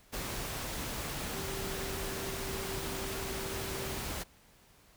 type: tone in noise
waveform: sine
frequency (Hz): 387.4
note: G4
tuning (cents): -20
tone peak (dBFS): -42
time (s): 1.34-3.99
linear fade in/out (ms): 20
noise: pink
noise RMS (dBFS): -38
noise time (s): 0.12-4.24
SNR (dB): -7
effects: pink hiss -62 dBFS RMS until 4.96 s